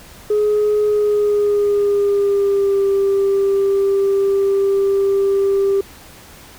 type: tone with pitch glide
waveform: sine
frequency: 420 to 394.1 Hz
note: G#4 to G4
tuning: +19 to +9 cents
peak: -11 dBFS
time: 0.3-5.81 s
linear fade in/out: 5 ms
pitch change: -110 cents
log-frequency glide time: 0.84-2.85 s
effects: tanh soft clip ceiling -10 dBFS + pink hiss -41 dBFS RMS until 6.58 s